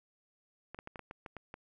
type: clicks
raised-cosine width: 0.5 ms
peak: -29 dBFS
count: 9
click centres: 0.746 / 0.789 / 0.874 / 0.958 / 0.993 / 1.111 / 1.262 / 1.367 / 1.541 s
effects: none